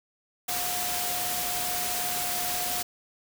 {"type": "tone in noise", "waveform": "sine", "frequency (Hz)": 717, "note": "F5", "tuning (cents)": 45, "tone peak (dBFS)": -35, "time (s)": [0.48, 2.83], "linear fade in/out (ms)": 10, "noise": "white", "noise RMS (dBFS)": -30, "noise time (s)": [0.48, 2.83], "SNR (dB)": -8, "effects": []}